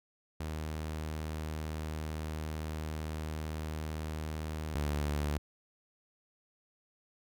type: tone pair in turn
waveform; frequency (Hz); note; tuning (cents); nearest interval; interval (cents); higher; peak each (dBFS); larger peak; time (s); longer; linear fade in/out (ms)
sawtooth; 77.78 / 73.82; D#2 / D2; 0 / +9; minor second; 91; first; -32 / -27; second; 0.4-4.75 / 4.75-5.38; first; 5
effects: none